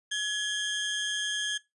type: tone pair together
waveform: 30% pulse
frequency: 1689 / 3188 Hz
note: G#6 / G7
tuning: +29 / +28 cents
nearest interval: major seventh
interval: 1099 cents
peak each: -29 / -28 dBFS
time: 0.11-1.58 s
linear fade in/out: 10 ms
effects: noise-tail reverb RT60 0.2 s tail -20 dB re dry + resampled to 24000 Hz